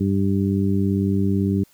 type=harmonic tone; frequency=98 Hz; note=G2; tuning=in tune; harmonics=1 / 2 / 3 / 4; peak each=-22 / -20 / -25 / -28 dBFS; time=0-1.64 s; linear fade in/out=10 ms; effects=white hiss -57 dBFS RMS until 1.73 s